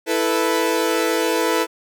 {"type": "chord", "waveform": "sawtooth", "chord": "E suspended fourth", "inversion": "none", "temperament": "equal", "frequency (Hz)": [329.6, 440, 493.9], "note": ["E4", "A4", "B4"], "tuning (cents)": [0, 0, 0], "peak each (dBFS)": -18, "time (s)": [0.06, 1.67], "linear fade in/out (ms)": 50, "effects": []}